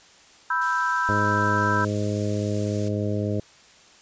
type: chord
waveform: sine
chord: E minor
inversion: second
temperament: equal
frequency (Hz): 987.8 / 1318.5 / 1568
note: B5 / E6 / G6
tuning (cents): 0 / 0 / 0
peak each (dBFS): -25 / -26 / -25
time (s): 0.5-1.85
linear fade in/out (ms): 5
type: noise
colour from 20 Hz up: blue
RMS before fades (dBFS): -37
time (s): 0.61-2.89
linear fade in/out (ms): 10
type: harmonic tone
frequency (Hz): 103.7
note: G#2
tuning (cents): -2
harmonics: 1 / 2 / 3 / 4 / 5 / 6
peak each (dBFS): -26 / -29 / -31 / -32 / -33 / -34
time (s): 1.09-3.4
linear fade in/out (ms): 0
effects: white hiss -52 dBFS RMS until 4.01 s + resampled to 16000 Hz